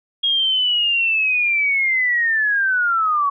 sine linear sweep, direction down, 3281 to 1108.7 Hz, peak -15 dBFS, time 0.23-3.3 s, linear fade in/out 10 ms, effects none

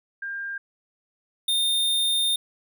sine / square tone pair in turn, 1600 / 3636 Hz, G6 / A#7, +35 / -44 cents, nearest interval octave + major second, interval 1421 cents, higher second, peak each -29 / -21 dBFS, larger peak second, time 0.22-0.58 / 1.48-2.36 s, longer second, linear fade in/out 5 ms, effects none

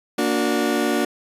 30% pulse chord, Bb augmented, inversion none, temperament just, 233.1 / 291.4 / 364.2 Hz, Bb3 / D4 / F#4, 0 / -13 / -27 cents, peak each -21 / -20 / -21 dBFS, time 0.18-1.05 s, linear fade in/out 5 ms, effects resampled to 32000 Hz

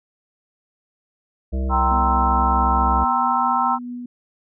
harmonic tone, 65.41 Hz, C2, in tune, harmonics 1 / 3 / 5 / 7 / 9 / 10, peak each -20 / -30 / -34 / -37 / -39 / -40 dBFS, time 1.52-3.05 s, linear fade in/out 20 ms
sine chord, C dominant seventh, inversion second, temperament equal with one note detuned, 778.1 / 932.3 / 1046.5 / 1318.5 Hz, G5 / Bb5 / C6 / E6, -13 / 0 / 0 / 0 cents, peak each -22 dBFS, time 1.69-3.79 s, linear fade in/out 50 ms
sine tone with tremolo, 244.4 Hz, B3, 18 cents flat, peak -27 dBFS, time 1.91-4.06 s, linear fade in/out 5 ms, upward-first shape triangle, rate 4.6 Hz, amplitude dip 25%
effects none

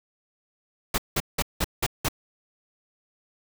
pink noise bursts, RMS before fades -24 dBFS, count 6, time 0.94-2.086 s, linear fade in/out 5 ms, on 41 ms, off 180 ms, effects none

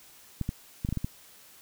clicks, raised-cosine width 5 ms, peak -17 dBFS, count 7, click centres 0.413 / 0.491 / 0.849 / 0.889 / 0.926 / 0.973 / 1.045 s, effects white hiss -54 dBFS RMS until 1.61 s

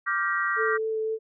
sine chord, G minor seventh, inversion second, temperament equal with one note detuned, 1174.7 / 1396.9 / 1568 / 1906 Hz, D6 / F6 / G6 / Bb6, 0 / 0 / 0 / +38 cents, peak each -28 / -30 / -29 / -29 dBFS, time 0.06-0.78 s, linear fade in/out 20 ms
sine tone with vibrato, 440 Hz, A4, in tune, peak -25 dBFS, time 0.56-1.19 s, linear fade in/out 50 ms, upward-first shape sine, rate 3.9 Hz, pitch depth 9 cents each way
effects none

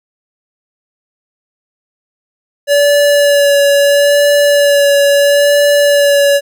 square tone with vibrato, 572 Hz, D5, 46 cents flat, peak -7 dBFS, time 2.67-6.41 s, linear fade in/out 50 ms, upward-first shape sine, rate 0.75 Hz, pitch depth 17 cents each way, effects none

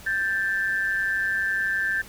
sine tone pair together, 1568 / 1760 Hz, G6 / A6, 0 / 0 cents, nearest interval major second, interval 200 cents, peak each -25 dBFS, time 0.06-2.02 s, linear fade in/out 10 ms, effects pink hiss -45 dBFS RMS until 2.08 s

